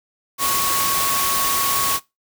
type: tone in noise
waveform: sine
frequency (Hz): 1108.7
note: C#6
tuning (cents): 0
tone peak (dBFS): -22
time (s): 0.38-2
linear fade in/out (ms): 50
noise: white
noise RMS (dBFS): -21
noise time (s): 0.38-2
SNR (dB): -4
effects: noise-tail reverb RT60 0.2 s tail -20 dB re dry